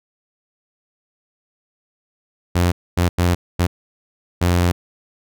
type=tone bursts at uneven times; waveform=sawtooth; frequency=88 Hz; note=F2; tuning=14 cents sharp; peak=-10 dBFS; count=5; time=2.55-2.72 / 2.97-3.09 / 3.18-3.35 / 3.59-3.67 / 4.41-4.72 s; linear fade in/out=10 ms; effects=none